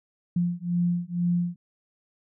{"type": "beating tone pair", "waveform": "sine", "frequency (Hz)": [173.6, 175.7], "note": ["F3", "F3"], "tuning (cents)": [-10, 11], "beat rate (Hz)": 2.1, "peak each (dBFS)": -26, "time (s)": [0.36, 1.56], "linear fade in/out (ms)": 5, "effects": []}